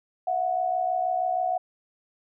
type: tone pair together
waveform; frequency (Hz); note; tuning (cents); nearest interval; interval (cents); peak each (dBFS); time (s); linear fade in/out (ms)
sine; 665.7 / 732; E5 / F#5; +17 / -19; major second; 164; -29 / -24; 0.27-1.58; 5
effects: none